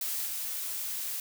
blue noise with level steps, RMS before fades -33 / -35 dBFS, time 0.01-1.2 s, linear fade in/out 2 ms, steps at 0.26 s, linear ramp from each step 2 ms, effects none

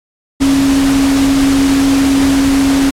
sine tone in noise, 273.5 Hz, C#4, 23 cents flat, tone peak -8 dBFS, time 0.4-2.91 s, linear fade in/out 20 ms, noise pink, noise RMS -19 dBFS, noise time 0.4-2.91 s, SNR +8 dB, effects low-pass 10000 Hz 12 dB/octave + AAC 64 kbps

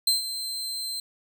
sawtooth tone with ADSR envelope, 4115 Hz, C8, 30 cents flat, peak -15 dBFS, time 0.07-1 s, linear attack 4 ms, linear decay 140 ms, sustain -12 dB, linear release 3 ms, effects none

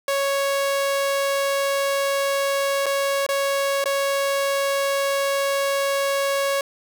sawtooth tone with dropouts, 554.4 Hz, C#5, in tune, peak -16 dBFS, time 0.08-6.61 s, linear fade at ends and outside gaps 2 ms, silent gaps 2.859-2.864 / 3.265-3.289 / 3.841-3.857 s, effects none

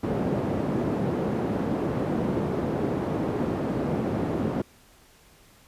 white band-pass noise, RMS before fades -27 dBFS, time 0.03-4.62 s, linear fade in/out 5 ms, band 120 to 360 Hz, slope 12 dB/octave, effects pink hiss -56 dBFS RMS until 5.67 s + resampled to 32000 Hz

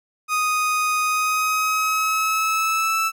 30% pulse tone with pitch glide, 1244.5 to 1318.5 Hz, D#6 to E6, 0 to 0 cents, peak -16 dBFS, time 0.28-3.12 s, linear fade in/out 50 ms, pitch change +100 cents, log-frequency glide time 1.02-3.01 s, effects none

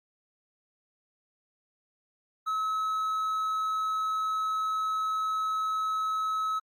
triangle tone, 1289 Hz, E6, 39 cents flat, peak -25 dBFS, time 2.46-6.6 s, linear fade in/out 20 ms, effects Opus 48 kbps

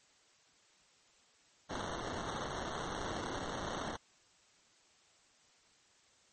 blue noise with sample-and-hold, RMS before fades -40 dBFS, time 1.69-3.97 s, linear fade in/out 20 ms, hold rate 2450 Hz, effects white hiss -67 dBFS RMS until 6.32 s + MP3 32 kbps

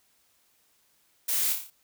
blue noise with echo, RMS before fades -28 dBFS, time 1.28-1.53 s, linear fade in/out 10 ms, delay 29 ms, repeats 6, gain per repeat -4 dB, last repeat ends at 1.704 s, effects white hiss -67 dBFS RMS until 1.83 s

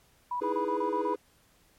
sine tone bursts, 981 Hz, B5, 12 cents flat, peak -29 dBFS, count 7, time 0.31-1.141 s, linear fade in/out 5 ms, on 93 ms, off 30 ms
triangle chord, E major seventh, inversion third, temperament equal, 311.1 / 329.6 / 415.3 / 493.9 Hz, D#4 / E4 / G#4 / B4, 0 / 0 / 0 / 0 cents, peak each -36 / -34 / -30 / -32 dBFS, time 0.41-1.16 s, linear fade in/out 10 ms
effects pink hiss -64 dBFS RMS until 1.78 s + MP3 64 kbps

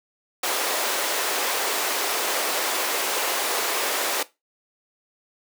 pink high-pass noise, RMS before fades -25 dBFS, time 0.43-4.23 s, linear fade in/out 5 ms, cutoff 400 Hz, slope 24 dB/octave, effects noise-tail reverb RT60 0.2 s tail -17 dB re dry

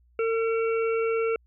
harmonic tone, 452.9 Hz, A#4, 50 cents flat, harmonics 1 / 3 / 5 / 6, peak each -23 / -33 / -37 / -39 dBFS, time 0.19-1.36 s, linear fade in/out 2 ms, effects added 60 Hz sine -58 dBFS peak until 1.46 s

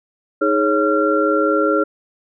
sine tone cluster, 312.7 / 417.3 / 552 / 1373 Hz, D#4 / G#4 / C#5 / F6, +9 / +8 / -7 / -30 cents, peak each -19 dBFS, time 0.41-1.84 s, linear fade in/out 10 ms, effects none

